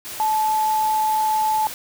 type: tone in noise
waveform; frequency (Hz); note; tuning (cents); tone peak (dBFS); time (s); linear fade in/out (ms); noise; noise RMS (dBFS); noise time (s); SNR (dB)
sine; 867; A5; -26; -17; 0.2-1.67; 0; white; -33; 0.05-1.74; +13
effects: none